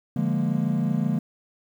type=chord; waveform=triangle; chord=Bb dominant seventh; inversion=first; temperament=equal; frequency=146.83 / 174.61 / 207.7 / 233.1 Hz; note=D3 / F3 / Ab3 / Bb3; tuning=0 / 0 / 0 / 0 cents; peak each=-25 dBFS; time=0.16-1.19 s; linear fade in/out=5 ms; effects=9-bit